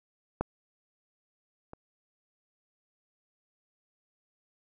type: clicks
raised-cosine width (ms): 1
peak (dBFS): -14 / -29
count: 2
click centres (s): 0.41 / 1.734
effects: none